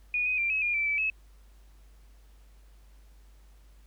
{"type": "tone with pitch steps", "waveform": "sine", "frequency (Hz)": [2457, 2504, 2370, 2564, 2418, 2329, 2308, 2584], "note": ["D#7", "D#7", "D7", "E7", "D7", "D7", "D7", "E7"], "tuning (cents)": [-22, 10, 15, -49, 50, -15, -31, -35], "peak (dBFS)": -25, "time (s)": [0.14, 1.1], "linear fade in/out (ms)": 2, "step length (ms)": 120, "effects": ["added 50 Hz sine -52 dBFS peak until 3.86 s", "pink hiss -66 dBFS RMS until 3.86 s"]}